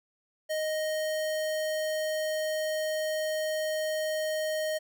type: tone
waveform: square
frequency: 622.3 Hz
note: D#5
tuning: in tune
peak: -29 dBFS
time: 0.49-4.79 s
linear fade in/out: 20 ms
effects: none